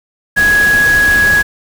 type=tone in noise; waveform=sine; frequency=1668 Hz; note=G#6; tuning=7 cents sharp; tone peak=-7 dBFS; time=0.36-1.43 s; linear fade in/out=20 ms; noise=pink; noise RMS=-20 dBFS; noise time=0.36-1.43 s; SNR=+10 dB; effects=none